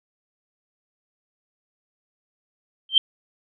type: tone with exponential growth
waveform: sine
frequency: 3136 Hz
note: G7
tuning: in tune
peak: -7 dBFS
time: 2.89-2.98 s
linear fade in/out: 2 ms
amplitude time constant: 19 ms
effects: none